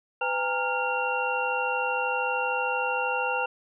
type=tone cluster; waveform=sine; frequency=504 / 809 / 922 / 1402 / 2750 Hz; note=B4 / G#5 / A#5 / F6 / F7; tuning=+35 / -46 / -19 / +6 / -27 cents; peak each=-31 dBFS; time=0.21-3.46 s; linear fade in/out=5 ms; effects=none